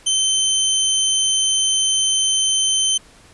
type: tone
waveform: 20% pulse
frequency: 3089 Hz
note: G7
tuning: 26 cents flat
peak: -10 dBFS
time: 0.06-2.98 s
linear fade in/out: 10 ms
effects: pink hiss -48 dBFS RMS until 3.33 s + resampled to 24000 Hz